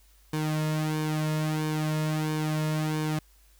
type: tone with flanger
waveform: sawtooth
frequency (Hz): 154.6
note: D#3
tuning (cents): -11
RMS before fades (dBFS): -28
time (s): 0.33-3.19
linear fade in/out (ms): 5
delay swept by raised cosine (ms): 1.5 to 2.6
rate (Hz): 1.5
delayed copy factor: -0.7
effects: added 50 Hz sine -57 dBFS peak until 3.59 s + white hiss -63 dBFS RMS until 3.59 s